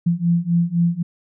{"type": "beating tone pair", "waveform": "sine", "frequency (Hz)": [169, 172.9], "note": ["E3", "F3"], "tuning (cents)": [43, -17], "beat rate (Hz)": 3.9, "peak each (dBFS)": [-19, -18], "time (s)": [0.06, 1.03], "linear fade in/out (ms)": 10, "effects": []}